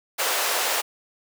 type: high-pass noise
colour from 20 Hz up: pink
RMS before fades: -24 dBFS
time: 0.18-0.82 s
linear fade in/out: 20 ms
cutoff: 510 Hz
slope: 24 dB/octave
effects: none